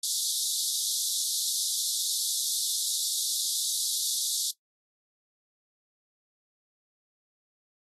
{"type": "high-pass noise", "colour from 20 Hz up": "pink", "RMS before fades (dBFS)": -29, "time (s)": [0.03, 4.51], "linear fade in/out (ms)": 5, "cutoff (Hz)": 3500, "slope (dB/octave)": 96, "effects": ["noise-tail reverb RT60 0.1 s tail -18 dB re dry", "AAC 32 kbps"]}